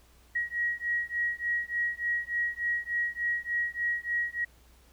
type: beating tone pair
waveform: sine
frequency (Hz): 1900 / 1903.4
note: A#6 / A#6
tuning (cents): +33 / +36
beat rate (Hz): 3.4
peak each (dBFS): -31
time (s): 0.35-4.45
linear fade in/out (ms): 10
effects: added 60 Hz sine -58 dBFS peak until 4.92 s + pink hiss -62 dBFS RMS until 4.92 s